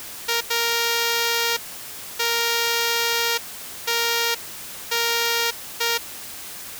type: tone bursts at uneven times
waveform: 5% pulse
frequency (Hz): 466.2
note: A#4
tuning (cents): 0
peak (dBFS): -8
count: 6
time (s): 0.28-0.41 / 0.5-1.57 / 2.19-3.38 / 3.87-4.35 / 4.91-5.51 / 5.8-5.98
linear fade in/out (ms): 10
effects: white hiss -36 dBFS RMS until 6.79 s